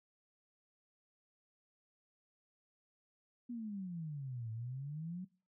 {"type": "exponential two-way sweep", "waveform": "sine", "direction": "down then up", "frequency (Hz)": [246.9, 109.6, 188.2], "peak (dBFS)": -40, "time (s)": [3.49, 5.25], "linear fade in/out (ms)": 10, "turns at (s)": 4.51, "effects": ["noise-tail reverb RT60 0.4 s tail -23 dB re dry"]}